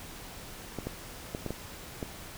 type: clicks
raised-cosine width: 2 ms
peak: -20 dBFS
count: 6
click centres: 0.787 / 0.87 / 1.349 / 1.463 / 1.506 / 2.028 s
effects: pink hiss -45 dBFS RMS until 2.37 s